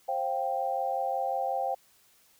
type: chord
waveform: sine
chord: C suspended fourth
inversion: none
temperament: equal with one note detuned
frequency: 530.2 / 698.5 / 784 Hz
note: C5 / F5 / G5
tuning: +23 / 0 / 0 cents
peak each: -33 / -33 / -30 dBFS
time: 0.08-1.75 s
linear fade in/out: 10 ms
effects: white hiss -63 dBFS RMS until 2.39 s